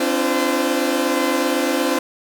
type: tone cluster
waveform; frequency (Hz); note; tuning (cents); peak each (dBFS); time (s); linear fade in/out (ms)
sawtooth; 265.2 / 293.3 / 342.4 / 513; C4 / D4 / F4 / C5; +23 / -2 / -34 / -34; -19; 0-1.99; 5
effects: none